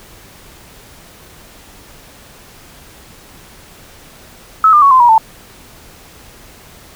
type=tone with pitch steps; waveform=sine; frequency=1294 / 1200.4 / 1113.6 / 1033 / 958.3 / 888.9 Hz; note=E6 / D6 / C#6 / C6 / A#5 / A5; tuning=-32 / +38 / +8 / -22 / +48 / +17 cents; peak=-4 dBFS; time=4.64-5.18 s; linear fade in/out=2 ms; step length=90 ms; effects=pink hiss -40 dBFS RMS until 6.95 s